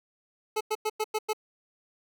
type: tone bursts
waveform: 25% pulse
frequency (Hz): 431.2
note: A4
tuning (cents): -35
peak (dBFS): -22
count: 6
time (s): 0.56-1.333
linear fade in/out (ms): 10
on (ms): 48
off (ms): 97
effects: none